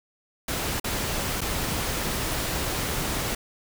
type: noise with dropouts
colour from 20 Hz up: pink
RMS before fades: -28 dBFS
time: 0.48-3.35 s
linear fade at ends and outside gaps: 5 ms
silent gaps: 0.799-0.842 / 1.408-1.414 s
effects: none